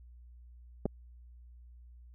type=clicks; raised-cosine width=2 ms; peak=-17 / -24 dBFS; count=2; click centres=0.856 / 0.861 s; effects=added 60 Hz sine -51 dBFS peak until 2.14 s